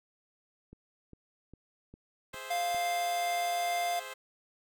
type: click train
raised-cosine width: 3 ms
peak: -37 dBFS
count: 6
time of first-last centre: 0.73-2.746 s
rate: 2.48 Hz
type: chord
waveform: 10% pulse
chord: Ab augmented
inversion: none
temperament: equal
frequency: 415.3 / 523.3 / 659.3 Hz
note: Ab4 / C5 / E5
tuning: 0 / 0 / 0 cents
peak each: -40 / -34 / -40 dBFS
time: 2.33-4.14 s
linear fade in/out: 10 ms
type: tone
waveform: square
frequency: 698.5 Hz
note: F5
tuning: in tune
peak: -30 dBFS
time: 2.5-4 s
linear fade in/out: 10 ms
effects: none